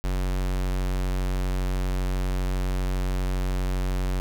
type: tone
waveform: square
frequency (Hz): 46.28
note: F#1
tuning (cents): +1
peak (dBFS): -24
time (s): 0.04-4.2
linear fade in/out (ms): 0
effects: none